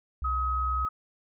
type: tone with vibrato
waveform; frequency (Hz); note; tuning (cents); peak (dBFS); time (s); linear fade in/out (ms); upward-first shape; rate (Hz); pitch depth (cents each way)
sine; 64.6; C2; -21; -29; 0.22-0.85; 0; sine; 20; 63
type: tone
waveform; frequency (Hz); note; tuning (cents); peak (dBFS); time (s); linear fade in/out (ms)
sine; 1270; D#6; +35; -27; 0.24-0.89; 10
effects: none